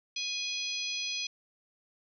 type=harmonic tone with a mistuned harmonic; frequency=830.6 Hz; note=G#5; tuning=in tune; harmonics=3 / 4 / 5 / 6 / 7; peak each=-37 / -38 / -39 / -40 / -40 dBFS; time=0.16-1.27 s; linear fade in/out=5 ms; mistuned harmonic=7; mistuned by=+54 cents; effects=none